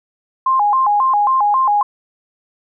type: tone with vibrato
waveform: sine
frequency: 932.3 Hz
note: A#5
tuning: in tune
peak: -11 dBFS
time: 0.46-1.83 s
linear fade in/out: 5 ms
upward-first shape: square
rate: 3.7 Hz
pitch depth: 210 cents each way
effects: none